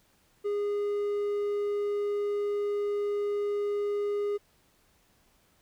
triangle tone, 410.3 Hz, G#4, 21 cents flat, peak -25 dBFS, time 0.44-4.38 s, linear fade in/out 20 ms, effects pink hiss -66 dBFS RMS until 5.61 s

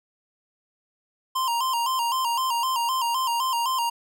square tone with vibrato, 987.8 Hz, B5, in tune, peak -23 dBFS, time 1.35-3.9 s, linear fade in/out 10 ms, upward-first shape square, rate 3.9 Hz, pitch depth 92 cents each way, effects none

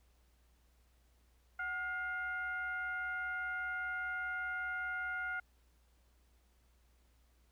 sine tone with frequency modulation, 1427 Hz, F6, 37 cents sharp, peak -36 dBFS, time 1.59-5.4 s, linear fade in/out 5 ms, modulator 681 Hz, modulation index 0.63, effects added 60 Hz sine -67 dBFS peak until 7.51 s + pink hiss -75 dBFS RMS until 7.51 s

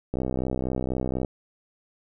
click train, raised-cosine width 2 ms, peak -14 dBFS, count 72, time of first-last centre 0.14-1.248 s, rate 64.1 Hz, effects none

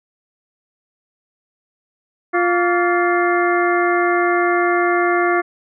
harmonic tone with a mistuned harmonic, 350 Hz, F4, 4 cents sharp, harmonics 1 / 2 / 3 / 4 / 5 / 6, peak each -17 / -20 / -22 / -23 / -24 / -25 dBFS, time 2.33-5.42 s, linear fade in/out 20 ms, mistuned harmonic 3, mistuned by +150 cents, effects none

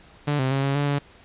sawtooth tone with pitch steps, 146.3 / 131.3 / 136.4 / 138.3 / 143.9 / 142.7 Hz, D3 / C3 / C#3 / C#3 / D3 / D3, -6 / +6 / -28 / -4 / -35 / -49 cents, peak -17 dBFS, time 0.27-0.99 s, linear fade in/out 10 ms, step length 120 ms, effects pink hiss -51 dBFS RMS until 1.24 s + resampled to 8000 Hz

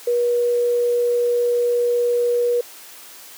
sine tone, 481.6 Hz, B4, 44 cents flat, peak -15 dBFS, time 0.07-2.61 s, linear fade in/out 5 ms, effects white hiss -41 dBFS RMS until 3.37 s + high-pass 300 Hz 12 dB/octave

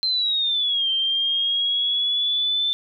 sine linear two-way sweep, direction down then up, 4136 to 3136 to 3546 Hz, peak -19 dBFS, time 0.03-2.73 s, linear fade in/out 0 ms, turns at 0.9 s, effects none

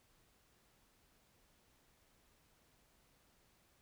silence, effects pink hiss -72 dBFS RMS until 3.81 s

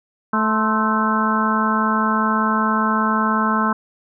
harmonic tone with a mistuned harmonic, 218.7 Hz, A3, 10 cents flat, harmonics 1 / 2 / 3 / 4 / 5 / 6 / 7, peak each -20 / -30 / -30 / -26 / -21 / -22 / -26 dBFS, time 0.33-3.73 s, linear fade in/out 5 ms, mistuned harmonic 5, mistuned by -59 cents, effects none

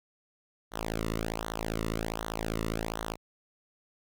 sawtooth tone with flanger, 55 Hz, A1, in tune, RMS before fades -34 dBFS, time 0.71-3.17 s, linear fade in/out 50 ms, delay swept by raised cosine 0.4 to 1.28 ms, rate 1.3 Hz, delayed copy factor -0.9, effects none

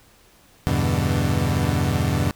30% pulse chord, E minor seventh, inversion none, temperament equal with one note detuned, 82.41 / 98 / 123.47 / 145.99 Hz, E2 / G2 / B2 / D3, 0 / 0 / 0 / -10 cents, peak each -22 dBFS, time 0.67-2.31 s, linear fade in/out 0 ms, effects pink hiss -54 dBFS RMS until 2.35 s

